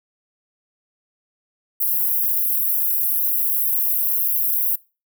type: high-pass noise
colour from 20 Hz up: pink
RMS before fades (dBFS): -20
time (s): 1.8-4.76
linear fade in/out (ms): 10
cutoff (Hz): 12000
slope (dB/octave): 48
effects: noise-tail reverb RT60 0.3 s tail -22 dB re dry